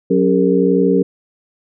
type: harmonic tone with a mistuned harmonic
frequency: 92.5 Hz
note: F#2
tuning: in tune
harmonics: 2 / 3 / 4 / 5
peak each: -16 / -16 / -16 / -16 dBFS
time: 0.1-1.03 s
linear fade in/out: 10 ms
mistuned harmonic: 4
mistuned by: +140 cents
effects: none